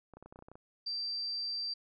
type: clicks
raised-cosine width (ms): 1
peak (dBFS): -37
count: 11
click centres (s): 0.137 / 0.17 / 0.226 / 0.26 / 0.325 / 0.359 / 0.39 / 0.424 / 0.485 / 0.516 / 0.555
type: tone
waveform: sine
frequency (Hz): 4691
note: D8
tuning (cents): -3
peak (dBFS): -34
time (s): 0.86-1.74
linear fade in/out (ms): 10
effects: none